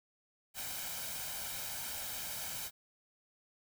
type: noise with comb filter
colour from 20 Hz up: white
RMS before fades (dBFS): -41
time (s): 0.54-2.71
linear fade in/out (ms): 50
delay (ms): 1.3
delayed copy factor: +0.6
effects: none